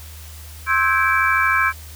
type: tone cluster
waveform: sine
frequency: 1062 / 1307 / 1557 / 1650 / 2319 Hz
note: C6 / E6 / G6 / G#6 / D7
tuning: +25 / -15 / -12 / -12 / -22 cents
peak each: -21 dBFS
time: 0.66-1.73 s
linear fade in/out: 50 ms
effects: added 77 Hz sine -36 dBFS peak until 1.95 s + white hiss -42 dBFS RMS until 1.95 s